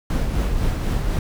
brown noise with tremolo, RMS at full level -19 dBFS, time 0.1-1.19 s, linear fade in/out 2 ms, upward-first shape triangle, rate 4 Hz, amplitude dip 40%, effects none

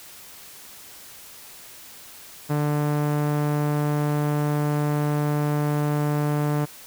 sawtooth tone with low-pass filter, 147.9 Hz, D3, 13 cents sharp, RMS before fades -23 dBFS, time 2.49-6.66 s, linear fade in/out 20 ms, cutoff 1400 Hz, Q 0.77, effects white hiss -44 dBFS RMS until 6.86 s

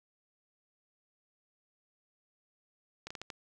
slowing click train, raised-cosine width 0.2 ms, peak -24 dBFS, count 5, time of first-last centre 3.07-3.302 s, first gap 35 ms, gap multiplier 1.35, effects none

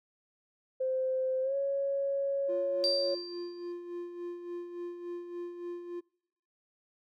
sine tone with pitch glide, 520 to 554.1 Hz, C5 to C#5, -11 to -1 cents, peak -28 dBFS, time 0.8-3.15 s, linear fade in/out 10 ms, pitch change +110 cents, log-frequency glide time 1.42-1.55 s
triangle tone with tremolo, 349.2 Hz, F4, in tune, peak -33 dBFS, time 2.48-6.01 s, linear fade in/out 20 ms, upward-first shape sine, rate 3.5 Hz, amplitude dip 55%
sine tone with exponential decay, 4699 Hz, D8, in tune, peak -24 dBFS, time 2.84-3.72 s, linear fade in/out 0 ms, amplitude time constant 190 ms
effects noise-tail reverb RT60 0.7 s tail -26 dB re dry + tanh soft clip ceiling -18 dBFS

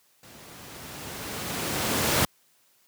pink noise with level ramp, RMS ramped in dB -49 to -21 dBFS, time 0.23-2.25 s, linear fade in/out 2 ms, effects white hiss -64 dBFS RMS until 2.87 s + high-pass 100 Hz 12 dB/octave

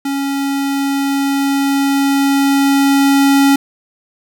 square tone with level ramp, 277.2 Hz, C#4, in tune, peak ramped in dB -17 to -8 dBFS, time 0.05-3.56 s, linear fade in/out 5 ms, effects 7-bit

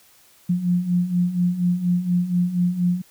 sine beating tone pair, 174.61 / 178.81 Hz, F3 / F3, 0 / +41 cents, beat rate 4.2 Hz, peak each -24 / -19 dBFS, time 0.49-3.02 s, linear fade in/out 10 ms, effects white hiss -54 dBFS RMS until 3.1 s

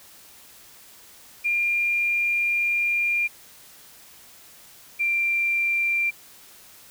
sine tone pair in turn, 2400 / 2368 Hz, D7 / D7, +37 / +14 cents, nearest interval unison, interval 23 cents, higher first, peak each -20 dBFS, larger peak neither, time 1.44-3.28 / 4.99-6.11 s, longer first, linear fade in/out 20 ms, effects white hiss -49 dBFS RMS until 6.9 s

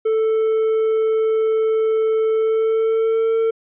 triangle tone with pitch glide, 441 to 450.8 Hz, A4 to A4, +4 to +42 cents, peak -13 dBFS, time 0.05-3.51 s, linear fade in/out 10 ms, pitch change +38 cents, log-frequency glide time 2.33-3.35 s, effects resampled to 8000 Hz

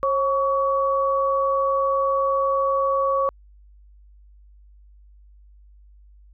sine tone pair together, 541 / 1128 Hz, C#5 / C#6, -42 / +30 cents, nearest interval octave + minor second, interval 1272 cents, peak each -21 / -21 dBFS, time 0.03-3.29 s, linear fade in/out 0 ms, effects added 50 Hz sine -47 dBFS peak until 6.33 s

